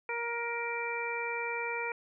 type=harmonic tone; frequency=470 Hz; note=A#4; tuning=14 cents sharp; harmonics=1 / 2 / 3 / 4 / 5; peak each=-38 / -38 / -41 / -42 / -36 dBFS; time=0.09-1.92 s; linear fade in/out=2 ms; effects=none